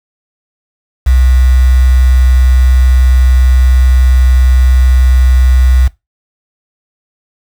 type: tone with quantisation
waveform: sine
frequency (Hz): 63.5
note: B1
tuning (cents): +49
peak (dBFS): -4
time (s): 1.06-5.88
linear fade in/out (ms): 10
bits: 4
effects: noise-tail reverb RT60 0.2 s tail -20 dB re dry